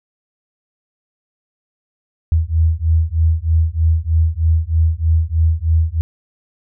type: beating tone pair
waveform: sine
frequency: 79.5 / 82.7 Hz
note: D#2 / E2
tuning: +38 / +6 cents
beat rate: 3.2 Hz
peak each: -15 dBFS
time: 2.32-6.01 s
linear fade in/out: 0 ms
effects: none